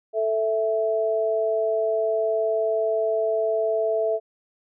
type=tone pair together; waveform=sine; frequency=440 / 659.3 Hz; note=A4 / E5; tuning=0 / 0 cents; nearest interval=perfect fifth; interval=700 cents; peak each=-24 / -22 dBFS; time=0.13-4.2 s; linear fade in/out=50 ms; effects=none